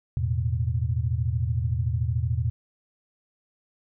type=chord; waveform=sine; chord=E suspended fourth; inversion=none; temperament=equal; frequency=82.41 / 110 / 123.47 Hz; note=E2 / A2 / B2; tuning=0 / 0 / 0 cents; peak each=-27 dBFS; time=0.17-2.5 s; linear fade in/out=0 ms; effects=none